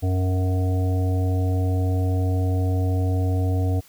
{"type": "harmonic tone", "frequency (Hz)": 92.5, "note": "F#2", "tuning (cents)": 0, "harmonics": [1, 3, 5, 7, 8], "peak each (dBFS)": [-19, -29, -33, -36, -37], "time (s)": [0.02, 3.81], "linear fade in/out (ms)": 20, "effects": ["white hiss -52 dBFS RMS until 3.88 s"]}